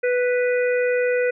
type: harmonic tone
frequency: 493.9 Hz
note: B4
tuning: in tune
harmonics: 1 / 3 / 4 / 5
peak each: -18 / -28 / -30 / -32 dBFS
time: 0.03-1.31 s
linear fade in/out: 10 ms
effects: none